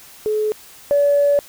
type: tone pair in turn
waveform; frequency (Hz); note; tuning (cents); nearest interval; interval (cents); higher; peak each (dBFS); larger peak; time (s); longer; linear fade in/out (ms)
sine; 427.8 / 573; A4 / D5; -49 / -43; perfect fourth; 506; second; -16 / -11; second; 0.26-0.52 / 0.91-1.39; second; 0
effects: tanh soft clip ceiling -7 dBFS + white hiss -43 dBFS RMS until 1.48 s